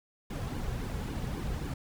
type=noise with flanger; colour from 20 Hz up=brown; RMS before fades=-35 dBFS; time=0.3-1.74 s; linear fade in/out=5 ms; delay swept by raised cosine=1.5 to 3.4 ms; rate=3.7 Hz; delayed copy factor=-0.65; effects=none